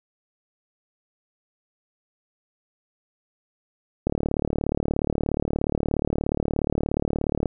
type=click train; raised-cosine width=2 ms; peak=-10 dBFS; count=126; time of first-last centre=4.07-7.458 s; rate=36.9 Hz; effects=none